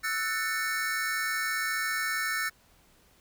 square chord, F# minor seventh, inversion third, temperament equal with one note detuned, 1318.5 / 1480 / 1782.5 / 2217 Hz, E6 / F#6 / A6 / C#7, 0 / 0 / +22 / 0 cents, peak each -36 / -36 / -32 / -36 dBFS, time 0.03-2.5 s, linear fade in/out 20 ms, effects pink hiss -62 dBFS RMS until 3.2 s

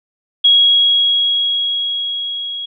sine tone with level ramp, 3311 Hz, G#7, 6 cents flat, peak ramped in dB -6 to -22 dBFS, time 0.44-2.66 s, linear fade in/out 10 ms, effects none

